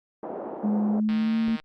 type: band-pass noise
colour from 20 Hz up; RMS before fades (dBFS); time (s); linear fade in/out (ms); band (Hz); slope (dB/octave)
white; -35; 0.23-1; 2; 230 to 750; 24
type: tone with pitch glide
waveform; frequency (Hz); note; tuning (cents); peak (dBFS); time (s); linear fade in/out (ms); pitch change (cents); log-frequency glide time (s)
sine; 210 to 225.1; G#3 to A3; +19 to +40; -21; 0.63-1.57; 20; +121; 0.9-1.38
type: click train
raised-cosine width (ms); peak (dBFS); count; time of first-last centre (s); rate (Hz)
0.3; -23; 80; 1.09-1.6; 155
effects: Opus 48 kbps